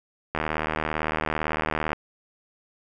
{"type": "click train", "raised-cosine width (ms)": 0.5, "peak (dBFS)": -10, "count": 124, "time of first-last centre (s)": [0.35, 1.931], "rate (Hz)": 77.8, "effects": []}